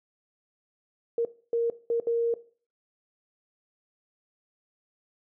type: tone bursts at uneven times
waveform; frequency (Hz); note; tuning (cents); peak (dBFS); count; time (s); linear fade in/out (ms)
sine; 466.2; A#4; 0; -22; 4; 1.18-1.25 / 1.53-1.7 / 1.9-2 / 2.07-2.34; 2
effects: noise-tail reverb RT60 0.4 s tail -17 dB re dry